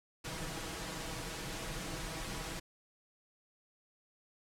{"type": "noise with comb filter", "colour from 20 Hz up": "pink", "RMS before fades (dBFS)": -41, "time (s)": [0.24, 2.6], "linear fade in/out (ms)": 10, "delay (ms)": 6.2, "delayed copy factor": 0.6, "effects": ["low-pass 10000 Hz 12 dB/octave"]}